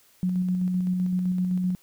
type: tone with tremolo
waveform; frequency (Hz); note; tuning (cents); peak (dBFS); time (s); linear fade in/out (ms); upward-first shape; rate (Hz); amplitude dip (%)
sine; 182.2; F#3; -26; -21; 0.23-1.75; 0; square; 7.8; 25
effects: white hiss -59 dBFS RMS until 1.82 s